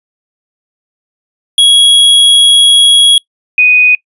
square / sine tone pair in turn, 3322 / 2489 Hz, G#7 / D#7, 0 / 0 cents, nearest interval perfect fourth, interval 500 cents, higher first, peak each -3 dBFS, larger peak neither, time 1.58-3.18 / 3.58-3.95 s, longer first, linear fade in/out 2 ms, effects noise-tail reverb RT60 0.1 s tail -24 dB re dry + resampled to 24000 Hz

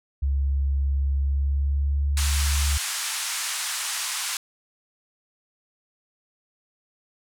sine tone with pitch glide, 69 to 71.19 Hz, C#2 to C#2, -7 to +47 cents, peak -20 dBFS, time 0.22-2.78 s, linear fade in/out 10 ms, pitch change +54 cents, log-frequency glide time 1.19-2.19 s
white band-pass noise, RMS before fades -29 dBFS, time 2.17-4.37 s, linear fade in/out 2 ms, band 920 to 10000 Hz, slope 24 dB/octave
effects none

